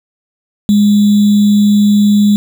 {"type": "tone with sample-and-hold", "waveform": "sine", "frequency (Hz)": 206.4, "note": "G#3", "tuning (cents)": -10, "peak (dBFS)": -5, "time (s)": [0.69, 2.36], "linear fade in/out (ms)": 0, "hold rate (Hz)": 3675, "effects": []}